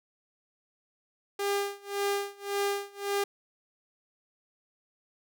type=tone with tremolo; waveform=sawtooth; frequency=401.9 Hz; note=G4; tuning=43 cents sharp; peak=-22 dBFS; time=1.39-3.24 s; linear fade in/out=5 ms; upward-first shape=sine; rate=1.8 Hz; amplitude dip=95%; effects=none